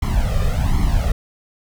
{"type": "noise with flanger", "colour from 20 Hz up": "brown", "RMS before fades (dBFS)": -17, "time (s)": [0.02, 1.12], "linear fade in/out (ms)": 5, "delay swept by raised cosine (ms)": [0.94, 1.66], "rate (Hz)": 1.3, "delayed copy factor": 0.95, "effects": []}